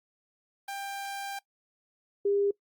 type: tone pair in turn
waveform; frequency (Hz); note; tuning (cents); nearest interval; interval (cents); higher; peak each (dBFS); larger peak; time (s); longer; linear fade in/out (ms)
sawtooth / sine; 793 / 402.5; G5 / G4; +20 / +46; octave; 1174; first; -31 / -23; second; 0.68-1.39 / 2.25-2.51; first; 5
effects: noise-tail reverb RT60 0.1 s tail -22 dB re dry + Opus 32 kbps